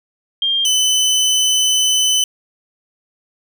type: tone pair in turn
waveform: sine / 25% pulse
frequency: 3200 / 3020 Hz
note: G7 / F#7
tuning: +35 / +35 cents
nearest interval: minor second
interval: 100 cents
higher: first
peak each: -14 / -9 dBFS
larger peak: second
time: 0.42-0.65 / 0.65-2.24 s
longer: second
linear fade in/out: 2 ms
effects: none